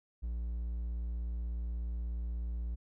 triangle tone, 58.27 Hz, A#1, in tune, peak -32 dBFS, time 0.22-2.76 s, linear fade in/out 20 ms, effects none

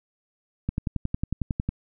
click train, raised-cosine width 5 ms, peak -13 dBFS, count 12, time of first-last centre 0.69-1.69 s, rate 11 Hz, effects none

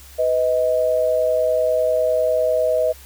sine tone pair together, 500 / 630 Hz, B4 / D#5, +21 / +21 cents, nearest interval major third, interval 400 cents, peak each -20 / -17 dBFS, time 0.18-2.93 s, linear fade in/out 20 ms, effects added 67 Hz sine -43 dBFS peak until 3.05 s + white hiss -45 dBFS RMS until 3.05 s

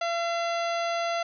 harmonic tone, 680 Hz, F5, 46 cents flat, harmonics 1 / 2 / 3 / 4 / 5 / 6 / 7 / 9, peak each -27 / -33 / -37 / -39 / -41 / -43 / -44 / -46 dBFS, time 0.01-1.23 s, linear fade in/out 5 ms, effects none

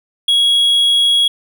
triangle tone, 3322 Hz, G#7, in tune, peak -8 dBFS, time 0.28-1.28 s, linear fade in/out 5 ms, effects none

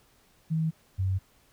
sine tone pair in turn, 160 / 94.81 Hz, D#3 / F#2, +49 / +43 cents, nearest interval major sixth, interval 906 cents, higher first, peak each -24 dBFS, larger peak neither, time 0.5-0.71 / 0.98-1.19 s, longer neither, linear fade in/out 20 ms, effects pink hiss -63 dBFS RMS until 1.52 s

